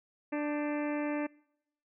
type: harmonic tone with a mistuned harmonic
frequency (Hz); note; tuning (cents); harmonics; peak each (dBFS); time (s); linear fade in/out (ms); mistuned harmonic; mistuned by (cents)
295.1; D4; +8; 1 / 2 / 3 / 4 / 5 / 6 / 7 / 8 / 9; -32 / -37 / -43 / -47 / -50 / -46 / -47 / -48 / -51; 0.32-1.27; 10; 5; +87
effects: noise-tail reverb RT60 0.8 s tail -25 dB re dry